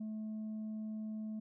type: tone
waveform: sine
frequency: 216.5 Hz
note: A3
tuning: 28 cents flat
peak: -36 dBFS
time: 0-1.4 s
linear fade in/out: 10 ms
effects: tanh soft clip ceiling -38 dBFS